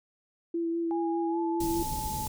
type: tone with vibrato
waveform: sine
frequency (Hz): 335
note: E4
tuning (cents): +28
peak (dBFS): -27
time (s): 0.54-1.83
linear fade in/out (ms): 5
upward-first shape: sine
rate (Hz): 5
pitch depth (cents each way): 16
type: tone with pitch glide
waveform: sine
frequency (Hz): 824 to 865.5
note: G#5 to A5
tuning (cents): -14 to -29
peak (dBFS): -33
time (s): 0.91-2.27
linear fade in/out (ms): 0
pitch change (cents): +85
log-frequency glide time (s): 1.27-1.4
type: band-stop noise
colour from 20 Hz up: pink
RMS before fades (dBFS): -35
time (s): 1.6-2.28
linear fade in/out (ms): 5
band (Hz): 260 to 5900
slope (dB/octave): 12
effects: none